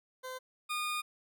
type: tone pair in turn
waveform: 20% pulse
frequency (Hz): 514 / 1222.5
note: C5 / D#6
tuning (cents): -31 / -31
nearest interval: octave + minor third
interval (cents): 1500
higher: second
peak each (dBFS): -35 / -28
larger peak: second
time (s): 0.23-0.39 / 0.69-1.02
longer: second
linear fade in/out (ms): 20
effects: none